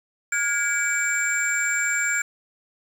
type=tone cluster; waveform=sine; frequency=1427 / 1647 / 2291 / 7340 Hz; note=F6 / G#6 / D7 / A#8; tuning=+37 / -15 / -44 / -28 cents; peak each=-26 dBFS; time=0.32-2.22 s; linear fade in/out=5 ms; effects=tanh soft clip ceiling -10 dBFS + 7-bit